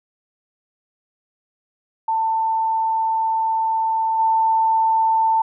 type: tone with level steps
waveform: sine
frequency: 892 Hz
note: A5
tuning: 23 cents sharp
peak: -17 / -14 dBFS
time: 2.08-5.42 s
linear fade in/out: 5 ms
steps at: 4.18 s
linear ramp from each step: 20 ms
effects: none